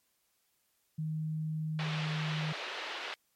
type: tone with pitch glide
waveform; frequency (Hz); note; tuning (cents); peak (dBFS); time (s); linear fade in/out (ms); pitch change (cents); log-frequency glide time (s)
sine; 156.4 to 155.23; D#3 to D#3; +9 to -4; -32; 0.98-2.53; 10; -13; 1.73-2.05
type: band-pass noise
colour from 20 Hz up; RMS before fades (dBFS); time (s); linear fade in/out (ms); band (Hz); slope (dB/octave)
white; -40; 1.79-3.14; 0; 370 to 3600; 24
effects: white hiss -75 dBFS RMS until 3.35 s + MP3 64 kbps